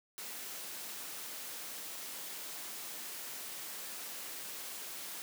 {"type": "high-pass noise", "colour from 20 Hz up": "white", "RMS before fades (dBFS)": -44, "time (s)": [0.18, 5.22], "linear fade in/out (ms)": 0, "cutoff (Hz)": 190, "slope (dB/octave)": 12, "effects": []}